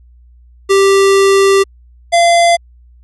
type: tone pair in turn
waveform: square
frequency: 392 / 685.4 Hz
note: G4 / F5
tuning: 0 / -33 cents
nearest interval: minor seventh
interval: 967 cents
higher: second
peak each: -7 dBFS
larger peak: neither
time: 0.69-1.64 / 2.12-2.57 s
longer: first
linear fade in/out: 20 ms
effects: added 60 Hz sine -40 dBFS peak until 3.03 s + resampled to 24000 Hz